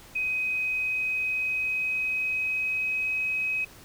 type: tone with pitch glide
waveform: sine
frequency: 2517 to 2537 Hz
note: D#7 to D#7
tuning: +19 to +33 cents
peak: -25 dBFS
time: 0.15-3.65 s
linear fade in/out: 10 ms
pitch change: +14 cents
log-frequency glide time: 0.53-3.12 s
effects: pink hiss -50 dBFS RMS until 3.84 s